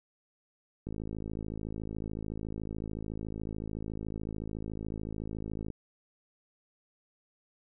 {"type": "click train", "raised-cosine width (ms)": 3, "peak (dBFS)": -25, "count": 261, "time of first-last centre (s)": [0.87, 5.703], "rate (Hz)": 53.8, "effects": []}